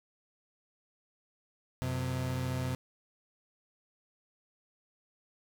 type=tone pair together; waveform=35% pulse; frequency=91.53 / 128.7 Hz; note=F#2 / C3; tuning=-18 / -28 cents; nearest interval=tritone; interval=590 cents; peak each=-36 / -31 dBFS; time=1.82-2.75 s; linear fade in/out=0 ms; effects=none